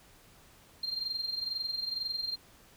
sine tone with amplitude modulation, 4186 Hz, C8, in tune, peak -28 dBFS, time 0.83-2.36 s, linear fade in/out 5 ms, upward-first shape sine, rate 22.1 Hz, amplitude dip 75%, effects tanh soft clip ceiling -27 dBFS + pink hiss -59 dBFS RMS until 2.76 s

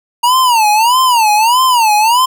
square tone with vibrato, 932.3 Hz, A#5, in tune, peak -8 dBFS, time 0.23-2.26 s, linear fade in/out 10 ms, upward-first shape sine, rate 1.6 Hz, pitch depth 190 cents each way, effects none

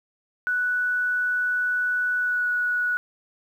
sine tone with pitch glide, 1480 to 1467.2 Hz, F#6 to F#6, 0 to -15 cents, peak -21 dBFS, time 0.47-2.97 s, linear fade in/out 0 ms, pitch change -15 cents, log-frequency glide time 2.19-2.49 s, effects 9-bit

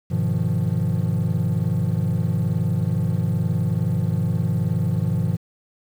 triangle chord, F half-diminished seventh, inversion first, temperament equal with one note detuned, 101.16 / 123.47 / 155.56 / 174.61 Hz, Ab2 / Cb3 / Eb3 / F3, -45 / 0 / 0 / 0 cents, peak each -22 dBFS, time 0.1-5.37 s, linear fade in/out 20 ms, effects tanh soft clip ceiling -10 dBFS + 8-bit

